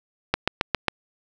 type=click train; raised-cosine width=0.3 ms; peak=-3 dBFS; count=5; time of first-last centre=0.34-0.883 s; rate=7.37 Hz; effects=none